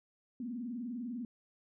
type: tone with vibrato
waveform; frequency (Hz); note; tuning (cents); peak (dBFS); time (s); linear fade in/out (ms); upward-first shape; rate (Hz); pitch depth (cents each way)
sine; 239.9; A#3; +50; -37; 0.4-1.25; 2; sine; 20; 150
effects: none